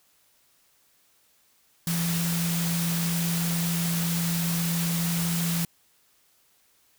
sine tone in noise, 169.1 Hz, E3, 44 cents sharp, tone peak -25 dBFS, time 1.87-5.65 s, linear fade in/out 2 ms, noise white, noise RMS -31 dBFS, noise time 1.87-5.65 s, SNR +3 dB, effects white hiss -64 dBFS RMS until 6.98 s

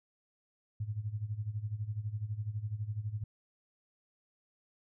sine tone with tremolo, 106.2 Hz, G#2, 39 cents sharp, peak -31 dBFS, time 0.8-3.24 s, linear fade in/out 5 ms, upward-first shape sine, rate 12 Hz, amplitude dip 80%, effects none

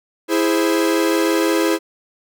45% pulse chord, E augmented, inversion none, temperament equal, 329.6 / 415.3 / 523.3 Hz, E4 / G#4 / B#4, 0 / 0 / 0 cents, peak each -17 / -21 / -22 dBFS, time 0.28-1.79 s, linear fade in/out 50 ms, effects none

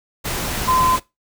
sine tone in noise, 1027 Hz, C6, 33 cents flat, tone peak -14 dBFS, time 0.67-0.97 s, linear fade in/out 20 ms, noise pink, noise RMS -24 dBFS, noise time 0.24-1 s, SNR +7 dB, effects noise-tail reverb RT60 0.2 s tail -20 dB re dry

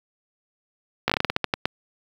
slowing click train, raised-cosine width 0.3 ms, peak -4 dBFS, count 12, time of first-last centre 1.08-1.655 s, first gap 16 ms, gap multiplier 1.22, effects high-pass 80 Hz 12 dB/octave + 7-bit

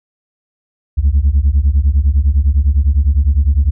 sine beating tone pair, 65.8 / 75.7 Hz, C2 / D#2, +10 / -47 cents, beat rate 9.9 Hz, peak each -10 dBFS, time 0.97-3.71 s, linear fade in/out 20 ms, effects tanh soft clip ceiling -5 dBFS

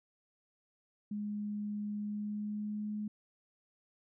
sine tone with pitch glide, 207.9 to 210.6 Hz, G#3 to G#3, +2 to +24 cents, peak -35 dBFS, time 1.11-3.08 s, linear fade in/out 5 ms, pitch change +22 cents, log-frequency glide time 1.99-2.9 s, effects none

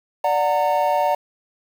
triangle chord, D augmented, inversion none, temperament just, 587.3 / 734.2 / 917.7 Hz, D5 / F#5 / A#5, 0 / -14 / -27 cents, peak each -19 dBFS, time 0.24-1.15 s, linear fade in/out 5 ms, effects 7-bit

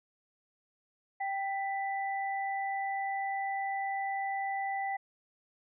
sine tone pair together, 784 / 1984.1 Hz, G5 / B6, 0 / +7 cents, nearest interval octave + major third, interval 1607 cents, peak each -32 / -38 dBFS, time 1.2-4.97 s, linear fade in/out 10 ms, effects none

